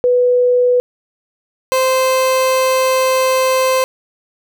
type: tone pair in turn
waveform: sine / 30% pulse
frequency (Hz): 493.9 / 520.1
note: B4 / C5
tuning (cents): 0 / -10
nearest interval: minor second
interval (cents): 90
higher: second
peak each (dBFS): -9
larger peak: neither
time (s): 0.04-0.8 / 1.72-3.84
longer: second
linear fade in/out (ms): 0
effects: none